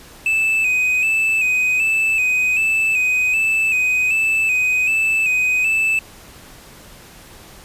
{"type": "tone with vibrato", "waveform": "triangle", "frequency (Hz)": 2568, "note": "E7", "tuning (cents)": -46, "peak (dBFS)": -13, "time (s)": [0.26, 5.99], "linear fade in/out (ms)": 2, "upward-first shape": "square", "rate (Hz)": 1.3, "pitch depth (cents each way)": 43, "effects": ["pink hiss -42 dBFS RMS until 7.64 s", "resampled to 32000 Hz"]}